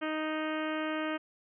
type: harmonic tone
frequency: 311.1 Hz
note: D#4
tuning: in tune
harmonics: 1 / 2 / 3 / 4 / 5 / 6 / 7 / 8 / 9 / 10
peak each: -34 / -37 / -44 / -40 / -41 / -44 / -46 / -47 / -48 / -49 dBFS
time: 0.01-1.18 s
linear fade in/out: 20 ms
effects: none